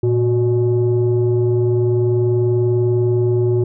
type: tone pair together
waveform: sine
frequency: 115.04 / 365.6 Hz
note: A#2 / F#4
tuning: -22 / -21 cents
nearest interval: octave + minor sixth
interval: 2001 cents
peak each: -14 dBFS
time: 0.03-3.64 s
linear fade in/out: 5 ms
effects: tanh soft clip ceiling -9 dBFS